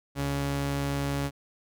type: tone pair together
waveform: sawtooth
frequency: 70.2 / 140.4 Hz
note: C#2 / C#3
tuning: +22 / +22 cents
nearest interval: octave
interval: 1200 cents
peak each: -31 / -23 dBFS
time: 0.15-1.31 s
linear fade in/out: 50 ms
effects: none